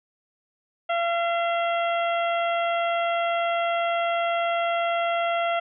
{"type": "harmonic tone with a mistuned harmonic", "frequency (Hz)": 682, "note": "F5", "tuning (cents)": -41, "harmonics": [1, 2, 3, 4, 5], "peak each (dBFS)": [-23, -29, -33, -35, -37], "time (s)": [0.89, 5.6], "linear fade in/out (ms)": 10, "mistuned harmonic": 5, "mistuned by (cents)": -73, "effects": []}